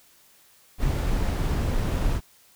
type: noise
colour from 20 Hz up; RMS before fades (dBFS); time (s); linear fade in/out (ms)
brown; -24; 0.78-2.21; 50
effects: white hiss -57 dBFS RMS until 2.55 s